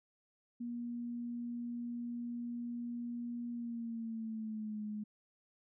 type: tone with pitch glide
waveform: sine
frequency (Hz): 238.6 to 211.3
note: A#3 to G#3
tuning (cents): +41 to +30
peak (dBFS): -38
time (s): 0.6-5.04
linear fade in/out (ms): 10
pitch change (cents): -211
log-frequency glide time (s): 3.51-4.83
effects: none